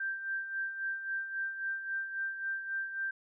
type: tone with tremolo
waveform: sine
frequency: 1574 Hz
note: G6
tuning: 7 cents sharp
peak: -31 dBFS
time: 0-3.11 s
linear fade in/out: 5 ms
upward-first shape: sine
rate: 3.7 Hz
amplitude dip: 60%
effects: none